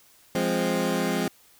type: chord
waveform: 20% pulse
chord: F minor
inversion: none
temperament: equal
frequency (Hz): 174.61 / 207.7 / 261.6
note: F3 / Ab3 / C4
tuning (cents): 0 / 0 / 0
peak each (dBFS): -23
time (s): 0.35-1.28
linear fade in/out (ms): 2
effects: white hiss -57 dBFS RMS until 1.59 s